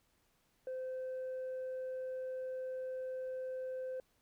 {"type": "tone", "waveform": "sine", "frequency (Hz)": 516, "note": "C5", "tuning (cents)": -24, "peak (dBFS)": -36, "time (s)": [0.67, 4], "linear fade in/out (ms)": 2, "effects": ["tanh soft clip ceiling -37 dBFS", "pink hiss -75 dBFS RMS until 4.21 s"]}